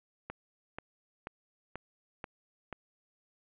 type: click train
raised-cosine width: 0.5 ms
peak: -24 dBFS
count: 6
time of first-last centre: 0.3-2.727 s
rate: 2.06 Hz
effects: resampled to 8000 Hz + 11-bit